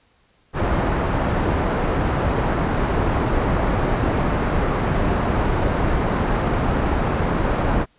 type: low-pass noise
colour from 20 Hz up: pink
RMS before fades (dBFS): -20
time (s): 0.53-7.86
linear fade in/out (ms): 50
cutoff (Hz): 1300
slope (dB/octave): 12
effects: pink hiss -60 dBFS RMS until 7.98 s + resampled to 8000 Hz